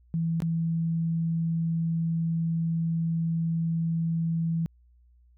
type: tone with dropouts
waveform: sine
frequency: 164.81 Hz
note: E3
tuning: in tune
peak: -24 dBFS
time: 0.14-4.66 s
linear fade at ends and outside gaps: 0 ms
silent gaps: 0.403-0.421 s
effects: added 60 Hz sine -56 dBFS peak until 5.37 s